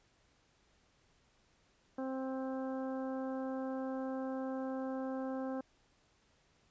harmonic tone, 263.2 Hz, C4, 10 cents sharp, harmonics 1 / 2 / 3 / 4 / 5 / 6, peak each -38 / -41 / -47 / -52 / -54 / -56 dBFS, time 1.98-5.61 s, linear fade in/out 5 ms, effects pink hiss -71 dBFS RMS until 6.7 s + resampled to 16000 Hz

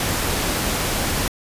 pink noise, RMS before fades -22 dBFS, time 0-1.28 s, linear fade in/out 2 ms, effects resampled to 32000 Hz

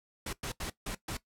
pink noise bursts at uneven times, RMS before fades -37 dBFS, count 5, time 0.26-0.33 / 0.43-0.52 / 0.6-0.7 / 0.86-0.95 / 1.08-1.17 s, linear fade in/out 5 ms, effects noise-tail reverb RT60 0.1 s tail -17 dB re dry + low-pass 12000 Hz 12 dB/octave

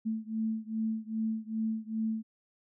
sine beating tone pair, 220 / 222.5 Hz, A3 / A3, 0 / +20 cents, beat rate 2.5 Hz, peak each -33 / -34 dBFS, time 0.05-2.23 s, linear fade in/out 20 ms, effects none

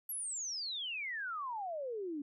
sine exponential sweep, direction down, 11840 to 277.2 Hz, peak -37 dBFS, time 0.09-2.22 s, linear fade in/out 5 ms, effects none

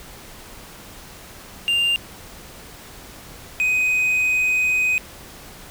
triangle tone pair in turn, 2794 / 2506 Hz, F7 / D#7, 0 / +12 cents, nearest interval major second, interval 188 cents, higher first, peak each -15 / -15 dBFS, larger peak neither, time 1.68-1.96 / 3.6-4.98 s, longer second, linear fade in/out 0 ms, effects pink hiss -41 dBFS RMS until 5.7 s

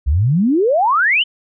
sine exponential sweep, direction up, 62.2 to 3136 Hz, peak -11 dBFS, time 0.06-1.24 s, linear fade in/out 20 ms, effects none

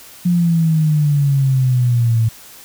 sine exponential sweep, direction down, 178 to 111.2 Hz, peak -11 dBFS, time 0.25-2.29 s, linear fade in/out 10 ms, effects white hiss -40 dBFS RMS until 2.64 s

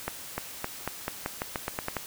accelerating click train, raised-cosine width 0.5 ms, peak -14 dBFS, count 12, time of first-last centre 0.08-1.967 s, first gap 300 ms, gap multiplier 0.88, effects white hiss -42 dBFS RMS until 2.06 s

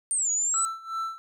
sine exponential two-way sweep, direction down then up, 9010 to 6730 to 8060 Hz, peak -23 dBFS, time 0.11-0.65 s, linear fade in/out 0 ms, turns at 0.31 s
triangle tone with tremolo, 1331 Hz, E6, 16 cents sharp, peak -25 dBFS, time 0.54-1.18 s, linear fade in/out 0 ms, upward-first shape sine, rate 2.7 Hz, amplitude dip 85%
effects none

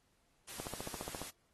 white noise, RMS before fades -47 dBFS, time 0.47-1.31 s, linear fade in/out 20 ms
click train, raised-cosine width 1 ms, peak -28 dBFS, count 10, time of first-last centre 0.6-1.216 s, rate 14.6 Hz
effects pink hiss -75 dBFS RMS until 1.53 s + AAC 32 kbps

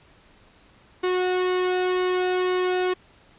sawtooth tone with flanger, 365.8 Hz, F#4, 20 cents flat, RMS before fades -23 dBFS, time 1.03-2.94 s, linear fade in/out 10 ms, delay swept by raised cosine 1.2 to 1.81 ms, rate 2 Hz, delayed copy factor -0.5, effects pink hiss -55 dBFS RMS until 3.38 s + resampled to 8000 Hz

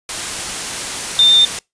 sine tone in noise, 3604 Hz, A7, 41 cents sharp, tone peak -7 dBFS, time 1.19-1.45 s, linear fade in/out 2 ms, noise white, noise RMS -23 dBFS, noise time 0.09-1.59 s, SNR +13 dB, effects noise-tail reverb RT60 0.2 s tail -25 dB re dry + resampled to 22050 Hz

